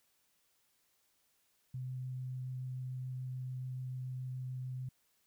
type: tone with vibrato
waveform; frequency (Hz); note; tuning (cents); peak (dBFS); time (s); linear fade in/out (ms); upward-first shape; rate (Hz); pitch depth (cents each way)
sine; 128.2; C3; -35; -38; 1.74-4.89; 5; triangle; 6.9; 8
effects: white hiss -75 dBFS RMS until 5.26 s